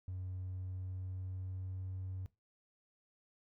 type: tone with pitch glide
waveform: triangle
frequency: 92.5 to 93.74 Hz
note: F#2 to F#2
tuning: 0 to +23 cents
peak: -37 dBFS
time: 0.08-2.26 s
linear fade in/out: 0 ms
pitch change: +23 cents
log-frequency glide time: 0.25-1.92 s
effects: noise-tail reverb RT60 0.2 s tail -18 dB re dry + tanh soft clip ceiling -34 dBFS